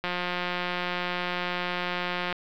click train, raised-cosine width 0.3 ms, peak -13 dBFS, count 408, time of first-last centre 0.04-2.327 s, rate 178 Hz, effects low-pass 4000 Hz 12 dB/octave + 9-bit

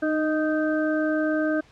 harmonic tone with a mistuned harmonic, 311.1 Hz, D#4, in tune, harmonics 1 / 2 / 4 / 5, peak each -23 / -26 / -37 / -30 dBFS, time 0.02-1.61 s, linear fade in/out 10 ms, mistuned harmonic 1, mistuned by -19 cents, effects pink hiss -55 dBFS RMS until 1.71 s + low-pass 5000 Hz 12 dB/octave

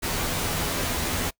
pink noise with comb filter, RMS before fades -27 dBFS, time 0.02-1.31 s, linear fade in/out 20 ms, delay 12 ms, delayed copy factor +0.5, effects noise-tail reverb RT60 0.1 s tail -23 dB re dry

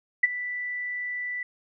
sine tone with ADSR envelope, 1975.5 Hz, B6, in tune, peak -13 dBFS, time 0.23-1.43 s, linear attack 8 ms, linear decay 25 ms, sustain -16 dB, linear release 3 ms, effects none

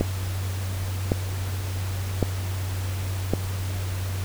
click train, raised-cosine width 2 ms, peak -7 dBFS, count 4, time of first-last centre 0.01-3.336 s, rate 0.902 Hz, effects added 94 Hz sine -26 dBFS peak until 4.24 s + pink hiss -37 dBFS RMS until 4.24 s

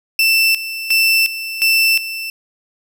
30% pulse tone with tremolo, 2667 Hz, E7, 20 cents sharp, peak -8 dBFS, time 0.19-2.3 s, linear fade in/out 2 ms, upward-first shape square, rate 1.4 Hz, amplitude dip 75%, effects none

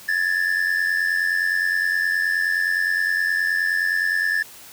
triangle tone pair together, 1684 / 1773.6 Hz, G#6 / A6, +24 / +13 cents, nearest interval minor second, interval 89 cents, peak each -21 / -19 dBFS, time 0.08-4.43 s, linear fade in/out 10 ms, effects white hiss -43 dBFS RMS until 4.72 s

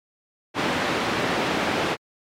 pink band-pass noise, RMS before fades -24 dBFS, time 0.54-1.97 s, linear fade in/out 50 ms, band 210 to 3100 Hz, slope 12 dB/octave, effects MP3 96 kbps

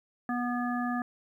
harmonic tone, 243.8 Hz, B3, 22 cents flat, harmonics 1 / 3 / 5 / 7, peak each -30 / -35 / -37 / -38 dBFS, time 0.29-1.02 s, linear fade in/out 2 ms, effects 11-bit

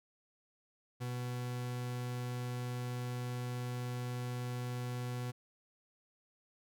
40% pulse tone, 123.47 Hz, B2, in tune, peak -36 dBFS, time 1-5.32 s, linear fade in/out 20 ms, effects none

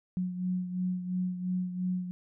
sine beating tone pair, 181.7 / 184.6 Hz, F#3 / F#3, -31 / -4 cents, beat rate 2.9 Hz, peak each -30 / -37 dBFS, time 0.17-2.11 s, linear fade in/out 0 ms, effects none

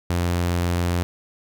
sawtooth tone, 87.31 Hz, F2, in tune, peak -16 dBFS, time 0.1-1.03 s, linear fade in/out 0 ms, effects none

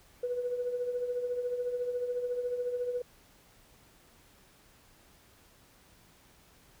sine tone with tremolo, 491.4 Hz, B4, 9 cents flat, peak -27 dBFS, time 0.23-3.02 s, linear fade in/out 5 ms, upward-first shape triangle, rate 14 Hz, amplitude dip 65%, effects tanh soft clip ceiling -23 dBFS + pink hiss -61 dBFS RMS until 6.8 s

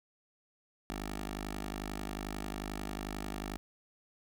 10% pulse tone with notch filter, 51.2 Hz, G#1, 24 cents flat, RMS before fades -40 dBFS, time 0.9-3.57 s, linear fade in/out 0 ms, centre 110 Hz, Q 0.65, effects none

